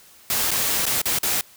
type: noise with dropouts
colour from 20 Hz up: white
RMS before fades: -22 dBFS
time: 0.3-1.41 s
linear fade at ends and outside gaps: 1 ms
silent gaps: 0.507-0.514 / 0.855-0.865 / 1.017-1.056 / 1.187-1.231 s
effects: white hiss -50 dBFS RMS until 1.56 s